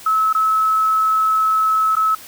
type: tone with dropouts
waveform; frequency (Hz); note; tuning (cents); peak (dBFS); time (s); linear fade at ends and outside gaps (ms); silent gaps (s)
sine; 1296; E6; -30; -13; 0.06-2.15; 5; 0.329-0.348 / 1.954-1.966
effects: white hiss -39 dBFS RMS until 2.27 s